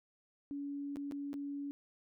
sine tone with dropouts, 283.5 Hz, C#4, 39 cents sharp, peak -38 dBFS, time 0.51-1.71 s, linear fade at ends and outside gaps 0 ms, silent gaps 0.959-0.969 / 1.112-1.121 / 1.331-1.34 s, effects none

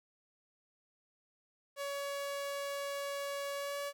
sawtooth tone with pitch glide, 563 to 568.6 Hz, C#5 to C#5, +27 to +44 cents, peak -33 dBFS, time 1.76-3.93 s, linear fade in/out 50 ms, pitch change +17 cents, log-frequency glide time 3.56-3.79 s, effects 12-bit

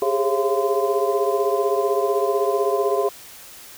sine tone cluster, 401.1 / 416.9 / 540 / 682 / 1028 Hz, G4 / G#4 / C#5 / F5 / C6, +40 / +7 / -45 / -41 / -31 cents, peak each -22 / -23 / -26 / -25 / -27 dBFS, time 0.02-3.09 s, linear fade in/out 2 ms, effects white hiss -42 dBFS RMS until 3.77 s

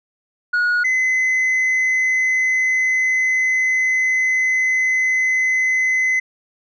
sine tone pair in turn, 1451 / 2037 Hz, F#6 / C7, -34 / -47 cents, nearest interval tritone, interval 587 cents, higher second, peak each -12 dBFS, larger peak neither, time 0.53-0.84 / 0.84-6.2 s, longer second, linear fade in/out 10 ms, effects tanh soft clip ceiling -14 dBFS

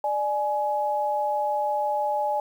sine tone pair together, 594 / 840 Hz, D5 / G#5, +20 / +19 cents, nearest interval tritone, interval 599 cents, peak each -27 / -24 dBFS, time 0.04-2.4 s, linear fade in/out 2 ms, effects 9-bit

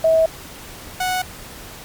sine / sawtooth tone pair in turn, 646 / 737.3 Hz, E5 / F#5, -35 / -6 cents, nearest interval major second, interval 229 cents, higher second, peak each -11 / -15 dBFS, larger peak first, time 0.04-0.26 / 1-1.22 s, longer neither, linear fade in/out 5 ms, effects pink hiss -37 dBFS RMS until 1.84 s + MP3 96 kbps

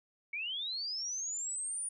sine linear sweep, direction up, 2217 to 9610 Hz, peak -35 dBFS, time 0.33-1.89 s, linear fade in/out 5 ms, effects none

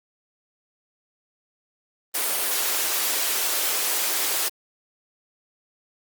white high-pass noise, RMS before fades -24 dBFS, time 2.14-4.49 s, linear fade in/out 10 ms, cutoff 320 Hz, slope 24 dB/octave, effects Opus 32 kbps

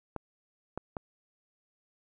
clicks, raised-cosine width 1 ms, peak -21 dBFS, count 3, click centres 0.163 / 0.776 / 0.968 s, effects none

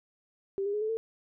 sine tone with pitch steps, 392 / 405.6 / 419.7 / 434.2 / 449.3 Hz, G4 / G#4 / G#4 / A4 / A4, 0 / -41 / +18 / -23 / +36 cents, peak -28 dBFS, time 0.58-0.97 s, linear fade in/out 0 ms, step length 78 ms, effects none

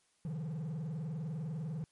triangle tone with vibrato, 155.56 Hz, D#3, in tune, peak -34 dBFS, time 0.25-1.84 s, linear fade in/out 0 ms, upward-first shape triangle, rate 20 Hz, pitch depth 270 cents each way, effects white hiss -73 dBFS RMS until 1.91 s + MP3 48 kbps

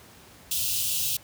white band-stop noise, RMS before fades -27 dBFS, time 0.51-1.17 s, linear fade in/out 5 ms, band 150 to 2600 Hz, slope 96 dB/octave, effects pink hiss -51 dBFS RMS until 1.23 s + high-pass 60 Hz 12 dB/octave

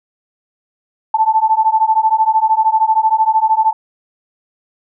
sine beating tone pair, 873 / 886 Hz, A5 / A5, -14 / +12 cents, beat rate 13 Hz, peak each -13 dBFS, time 1.14-3.73 s, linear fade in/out 5 ms, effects none

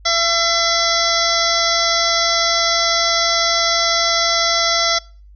harmonic tone, 674 Hz, E5, 38 cents sharp, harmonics 1 / 2 / 3 / 5 / 6 / 7 / 8 / 9, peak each -22 / -21 / -22 / -22 / -24 / -24 / -21 / -25 dBFS, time 0.05-4.99 s, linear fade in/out 10 ms, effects noise-tail reverb RT60 0.4 s tail -25 dB re dry + added 50 Hz sine -40 dBFS peak until 5.35 s

